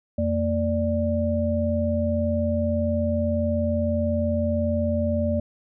sine tone cluster, 87.3 / 229 / 587 Hz, F2 / A#3 / D5, 0 / -31 / -1 cents, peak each -25 dBFS, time 0.18-5.4 s, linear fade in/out 5 ms, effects none

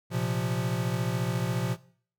square chord, Bb suspended second, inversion none, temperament equal, 116.54 / 130.81 / 174.61 Hz, Bb2 / C3 / F3, 0 / 0 / 0 cents, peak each -32 dBFS, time 0.1-1.77 s, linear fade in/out 50 ms, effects noise-tail reverb RT60 0.5 s tail -18 dB re dry

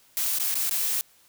blue noise with dropouts, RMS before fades -26 dBFS, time 0.17-1.01 s, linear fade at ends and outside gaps 0 ms, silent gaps 0.386-0.398 / 0.542-0.554 / 0.695-0.71 s, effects white hiss -59 dBFS RMS until 1.28 s

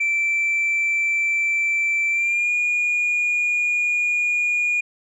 sine tone with pitch glide, 2336 to 2437 Hz, D7 to D#7, -10 to -37 cents, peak -16 dBFS, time 0-4.81 s, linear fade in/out 10 ms, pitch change +73 cents, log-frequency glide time 2.1-2.51 s, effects tanh soft clip ceiling -16 dBFS

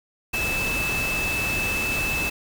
sine tone in noise, 2621 Hz, E7, 11 cents flat, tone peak -24 dBFS, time 0.33-2.3 s, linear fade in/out 10 ms, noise pink, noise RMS -29 dBFS, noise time 0.33-2.3 s, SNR +2 dB, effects none

